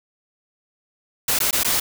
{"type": "noise with dropouts", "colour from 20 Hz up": "white", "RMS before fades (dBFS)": -20, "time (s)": [1.28, 1.8], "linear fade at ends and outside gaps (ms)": 5, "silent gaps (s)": [[1.389, 1.402], [1.51, 1.528], [1.634, 1.646]], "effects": []}